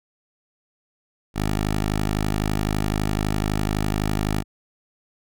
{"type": "tone", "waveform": "10% pulse", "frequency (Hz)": 51.91, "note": "G#1", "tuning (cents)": 0, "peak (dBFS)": -13, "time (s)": [1.34, 4.44], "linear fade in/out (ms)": 50, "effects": []}